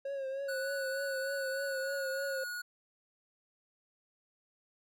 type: tone with vibrato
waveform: triangle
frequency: 543 Hz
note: C#5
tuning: 36 cents flat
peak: -33 dBFS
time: 0.05-2.44 s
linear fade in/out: 5 ms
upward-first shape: triangle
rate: 3.3 Hz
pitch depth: 55 cents each way
type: tone with pitch glide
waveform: square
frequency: 1480 to 1452.1 Hz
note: F#6 to F#6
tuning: 0 to -33 cents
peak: -38 dBFS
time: 0.48-2.62 s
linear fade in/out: 10 ms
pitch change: -33 cents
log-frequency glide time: 1.63-1.98 s
effects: none